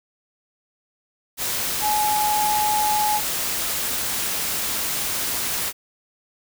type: tone in noise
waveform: sine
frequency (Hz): 845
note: G#5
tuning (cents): +30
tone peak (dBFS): -19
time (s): 1.81-3.21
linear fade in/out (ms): 50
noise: white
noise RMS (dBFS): -25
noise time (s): 1.37-5.73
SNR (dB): +3
effects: none